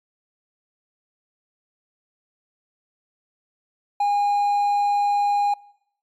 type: tone with hard clipping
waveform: triangle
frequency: 816 Hz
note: G#5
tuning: 31 cents flat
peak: -18 dBFS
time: 4-5.54 s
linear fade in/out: 5 ms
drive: 5 dB
effects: noise-tail reverb RT60 0.8 s tail -24 dB re dry + MP3 64 kbps